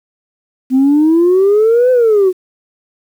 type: exponential two-way sweep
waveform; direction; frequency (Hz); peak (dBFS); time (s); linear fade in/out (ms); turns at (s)
sine; up then down; 254.1 to 514 to 359.5; -5; 0.7-2.33; 50; 1.91
effects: tanh soft clip ceiling -4 dBFS + 7-bit